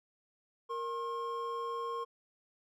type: tone pair together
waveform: triangle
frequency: 466.2 / 1072.9 Hz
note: A#4 / C6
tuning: 0 / +43 cents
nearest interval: octave + major second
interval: 1443 cents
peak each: -37 / -35 dBFS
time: 0.69-2.05 s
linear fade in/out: 20 ms
effects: none